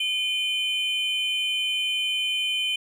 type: tone pair together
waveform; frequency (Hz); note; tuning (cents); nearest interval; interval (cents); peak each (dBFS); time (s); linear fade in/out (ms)
triangle; 2429 / 3060; D#7 / G7; -42 / -42; major third; 400; -27 / -23; 0-2.76; 5
effects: none